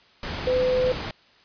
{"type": "tone in noise", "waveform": "sine", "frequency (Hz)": 507, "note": "B4", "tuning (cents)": 45, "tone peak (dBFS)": -19, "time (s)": [0.47, 0.92], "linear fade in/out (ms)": 2, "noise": "pink", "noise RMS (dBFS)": -31, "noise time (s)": [0.23, 1.11], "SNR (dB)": 9, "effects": ["white hiss -56 dBFS RMS until 1.44 s", "resampled to 11025 Hz"]}